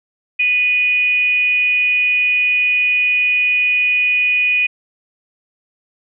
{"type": "tone with frequency modulation", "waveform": "sine", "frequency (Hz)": 2475, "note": "D#7", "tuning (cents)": -10, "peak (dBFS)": -12, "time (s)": [0.39, 4.67], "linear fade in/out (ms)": 10, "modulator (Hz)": 477, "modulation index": 0.25, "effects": []}